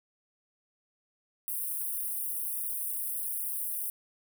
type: high-pass noise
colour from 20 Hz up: white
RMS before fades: -34 dBFS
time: 1.48-3.9 s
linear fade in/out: 0 ms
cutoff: 9000 Hz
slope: 96 dB/octave
effects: none